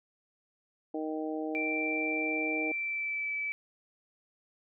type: harmonic tone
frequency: 156 Hz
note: D#3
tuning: 5 cents sharp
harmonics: 2 / 3 / 4 / 5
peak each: -34 / -38 / -40 / -42 dBFS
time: 0.94-2.72 s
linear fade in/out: 5 ms
type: tone with pitch glide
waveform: sine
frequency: 2349 to 2306 Hz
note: D7 to D7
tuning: 0 to -32 cents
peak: -31 dBFS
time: 1.55-3.52 s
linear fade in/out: 0 ms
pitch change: -32 cents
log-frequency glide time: 2.66-3.33 s
effects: none